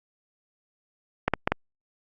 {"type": "clicks", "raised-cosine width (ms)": 0.5, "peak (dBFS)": -6, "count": 4, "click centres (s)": [1.28, 1.337, 1.475, 1.52], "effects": ["Opus 48 kbps"]}